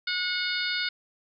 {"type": "harmonic tone with a mistuned harmonic", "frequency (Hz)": 728, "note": "F#5", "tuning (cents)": -28, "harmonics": [2, 3, 4, 5, 6, 7], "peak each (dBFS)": [-31, -33, -37, -33, -33, -37], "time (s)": [0.07, 0.89], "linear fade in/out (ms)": 5, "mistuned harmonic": 7, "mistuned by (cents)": -67, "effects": []}